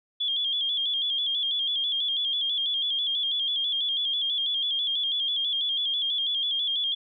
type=tone with vibrato; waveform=sine; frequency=3322 Hz; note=G#7; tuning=in tune; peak=-24 dBFS; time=0.2-6.95 s; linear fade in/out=10 ms; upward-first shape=square; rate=6.1 Hz; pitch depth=55 cents each way; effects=none